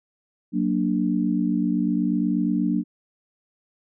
sine chord, Gb augmented, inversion none, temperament equal, 185 / 233.1 / 293.7 Hz, Gb3 / Bb3 / D4, 0 / 0 / 0 cents, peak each -24 dBFS, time 0.52-2.84 s, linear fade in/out 50 ms, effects none

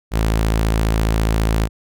sawtooth tone, 54.7 Hz, A1, 9 cents flat, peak -11 dBFS, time 0.11-1.69 s, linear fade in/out 50 ms, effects none

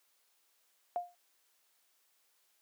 sine tone with exponential decay, 706 Hz, F5, 19 cents sharp, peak -28 dBFS, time 0.96-1.15 s, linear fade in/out 0 ms, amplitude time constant 41 ms, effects white hiss -73 dBFS RMS until 2.61 s + high-pass 400 Hz 12 dB/octave

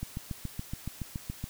click train, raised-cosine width 5 ms, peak -22 dBFS, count 11, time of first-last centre 0.03-1.44 s, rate 7.09 Hz, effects white hiss -49 dBFS RMS until 1.49 s

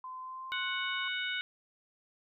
sine tone with pitch glide, 1028 to 1077.9 Hz, C6 to C#6, -31 to -49 cents, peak -40 dBFS, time 0.04-1.08 s, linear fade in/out 2 ms, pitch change +82 cents, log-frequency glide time 0.2-0.91 s
harmonic tone, 740 Hz, F#5, in tune, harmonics 2 / 3 / 4 / 5, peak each -36 / -38 / -39 / -40 dBFS, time 0.52-1.41 s, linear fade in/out 0 ms
effects none

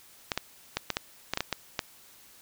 clicks, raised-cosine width 0.2 ms, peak -10 dBFS, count 10, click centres 0.318 / 0.376 / 0.77 / 0.903 / 0.969 / 1.336 / 1.374 / 1.406 / 1.527 / 1.792 s, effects white hiss -55 dBFS RMS until 2.41 s

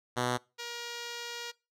5% pulse tone pair in turn, 123.47 / 474.3 Hz, B2 / A#4, 0 / +30 cents, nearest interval octave + major seventh, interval 2330 cents, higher second, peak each -17 / -26 dBFS, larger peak first, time 0.16-0.38 / 0.58-1.52 s, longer second, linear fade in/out 20 ms, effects noise-tail reverb RT60 0.3 s tail -24 dB re dry + low-pass 10000 Hz 12 dB/octave

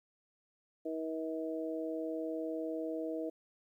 harmonic tone, 160 Hz, D#3, 49 cents sharp, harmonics 2 / 3 / 4, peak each -38 / -40 / -41 dBFS, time 0.85-3.3 s, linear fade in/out 10 ms, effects 12-bit

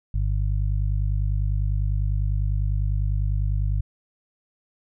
harmonic tone, 50 Hz, G1, 35 cents sharp, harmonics 1 / 2 / 3, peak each -22 / -25 / -34 dBFS, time 0.14-3.81 s, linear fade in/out 5 ms, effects none

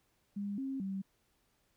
sine tone with pitch steps, 201.9 / 268.7 / 193.4 Hz, G#3 / C4 / G3, -49 / +46 / -23 cents, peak -35 dBFS, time 0.36-1.02 s, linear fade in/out 10 ms, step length 220 ms, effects pink hiss -75 dBFS RMS until 1.76 s

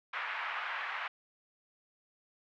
pink band-pass noise, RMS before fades -38 dBFS, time 0.13-1.08 s, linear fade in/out 5 ms, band 940 to 2500 Hz, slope 24 dB/octave, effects none

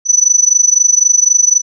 sine tone with amplitude modulation, 5970 Hz, F#8, 15 cents sharp, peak -3 dBFS, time 0.05-1.62 s, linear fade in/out 50 ms, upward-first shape sine, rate 23.9 Hz, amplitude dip 90%, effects none

